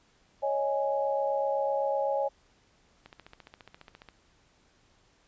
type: chord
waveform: sine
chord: C# suspended second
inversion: none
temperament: equal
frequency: 554.4 / 622.3 / 830.6 Hz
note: C#5 / D#5 / G#5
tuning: 0 / 0 / 0 cents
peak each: -28 / -33 / -31 dBFS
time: 0.42-2.29 s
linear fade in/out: 20 ms
type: click train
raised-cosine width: 0.3 ms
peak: -31 dBFS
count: 16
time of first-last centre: 3.06-4.087 s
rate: 14.6 Hz
effects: pink hiss -65 dBFS RMS until 5.27 s + resampled to 16000 Hz